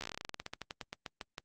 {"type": "slowing click train", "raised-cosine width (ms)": 0.2, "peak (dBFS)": -22, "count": 23, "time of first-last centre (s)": [0.01, 1.381], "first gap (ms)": 13, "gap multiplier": 1.13, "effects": ["Opus 48 kbps"]}